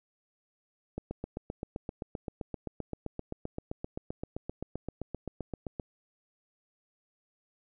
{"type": "click train", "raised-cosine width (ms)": 2, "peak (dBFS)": -22, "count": 38, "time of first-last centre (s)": [0.98, 5.798], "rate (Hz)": 7.68, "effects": []}